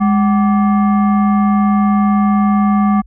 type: tone with frequency modulation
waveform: sine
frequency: 205.6 Hz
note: G#3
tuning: 17 cents flat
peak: -9 dBFS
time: 0-3.02 s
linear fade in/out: 20 ms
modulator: 962 Hz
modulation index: 0.6
effects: added 50 Hz sine -38 dBFS peak until 3.06 s